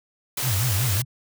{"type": "noise", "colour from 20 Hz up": "white", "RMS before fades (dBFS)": -27, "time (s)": [0.37, 1.02], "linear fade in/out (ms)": 5}
{"type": "tone with vibrato", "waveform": "sine", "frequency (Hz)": 110, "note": "A2", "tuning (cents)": 0, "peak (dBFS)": -21, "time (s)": [0.42, 1.05], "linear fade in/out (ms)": 50, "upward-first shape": "sine", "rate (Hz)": 5.3, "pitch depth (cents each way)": 290}
{"effects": []}